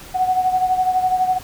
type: beating tone pair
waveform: sine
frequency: 739 / 751 Hz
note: F#5 / F#5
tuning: -2 / +26 cents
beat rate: 12 Hz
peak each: -16 / -22 dBFS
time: 0.14-1.39 s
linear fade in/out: 20 ms
effects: pink hiss -39 dBFS RMS until 1.43 s